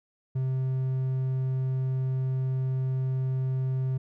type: tone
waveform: triangle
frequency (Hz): 130.81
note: C3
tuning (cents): 0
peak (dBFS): -23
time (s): 0.35-3.98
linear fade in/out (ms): 10
effects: none